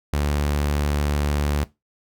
sawtooth tone, 73 Hz, D2, 10 cents flat, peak -16 dBFS, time 0.13-1.64 s, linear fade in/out 0 ms, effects noise-tail reverb RT60 0.2 s tail -18 dB re dry

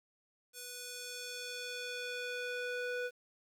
square tone with band-pass filter sweep, 492.6 Hz, B4, 5 cents flat, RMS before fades -41 dBFS, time 0.53-3.11 s, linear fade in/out 50 ms, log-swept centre 10000 to 1200 Hz, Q 0.82, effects 10-bit

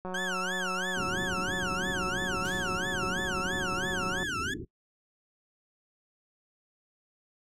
click train, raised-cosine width 1 ms, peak -24 dBFS, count 770, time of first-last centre 0.05-4.229 s, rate 184 Hz
35% pulse tone with vibrato, 1513 Hz, F#6, 38 cents sharp, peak -29 dBFS, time 0.14-4.54 s, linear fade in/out 5 ms, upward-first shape sine, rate 3 Hz, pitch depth 250 cents each way
white low-pass noise, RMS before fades -39 dBFS, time 0.96-4.65 s, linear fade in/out 10 ms, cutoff 410 Hz, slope 96 dB/octave
blue noise with exponential decay, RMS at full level -38 dBFS, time 2.45-3.1 s, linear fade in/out 0 ms, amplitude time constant 140 ms
effects noise-tail reverb RT60 0.1 s tail -22 dB re dry + low-pass 8000 Hz 12 dB/octave

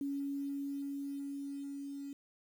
sine tone with level ramp, 280 Hz, C#4, 18 cents sharp, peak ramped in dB -34 to -41 dBFS, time 0.01-2.13 s, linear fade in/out 2 ms, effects 10-bit

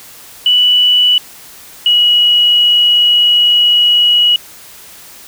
sine tone pair in turn, 2960 / 2914 Hz, F#7 / F#7, 0 / -27 cents, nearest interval unison, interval 27 cents, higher first, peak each -6 dBFS, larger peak neither, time 0.46-1.18 / 1.86-4.36 s, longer second, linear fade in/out 2 ms, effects white hiss -36 dBFS RMS until 5.27 s

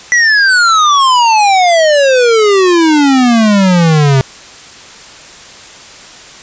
square exponential sweep, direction down, 1975.5 to 130.81 Hz, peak -6 dBFS, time 0.12-4.21 s, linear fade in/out 0 ms, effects white hiss -33 dBFS RMS until 6.42 s + resampled to 16000 Hz

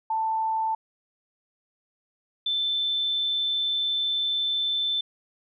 sine tone pair in turn, 886 / 3534 Hz, A5 / A7, +12 / +7 cents, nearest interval 2 octaves, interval 2395 cents, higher second, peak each -23 dBFS, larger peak neither, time 0.1-0.75 / 2.46-5.01 s, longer second, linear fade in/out 5 ms, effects none

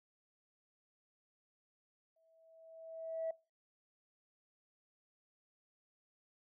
sine tone with exponential growth, 651 Hz, E5, 22 cents flat, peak -33 dBFS, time 2.16-3.31 s, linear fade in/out 5 ms, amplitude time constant 250 ms, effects noise-tail reverb RT60 0.3 s tail -22 dB re dry + tanh soft clip ceiling -31 dBFS

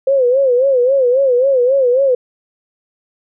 sine tone with vibrato, 518 Hz, C5, 17 cents flat, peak -9 dBFS, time 0.07-2.15 s, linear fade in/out 5 ms, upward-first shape sine, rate 3.7 Hz, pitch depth 120 cents each way, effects none

